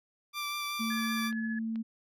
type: tone with vibrato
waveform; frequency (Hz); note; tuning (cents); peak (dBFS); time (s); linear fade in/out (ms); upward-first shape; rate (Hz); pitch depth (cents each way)
15% pulse; 1174.7; D6; 0; -27; 0.33-1.32; 50; sine; 5.3; 14
type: tone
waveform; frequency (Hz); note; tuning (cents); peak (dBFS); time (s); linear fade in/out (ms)
sine; 224.4; A3; +34; -31; 0.79-1.83; 20
type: tone with tremolo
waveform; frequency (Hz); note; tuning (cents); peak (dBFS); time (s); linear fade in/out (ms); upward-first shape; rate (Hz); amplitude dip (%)
sine; 1705; G#6; +45; -36; 0.9-1.59; 5; triangle; 15; 50
type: clicks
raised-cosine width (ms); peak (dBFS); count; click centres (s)
0.3; -35; 2; 1.327 / 1.758
effects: none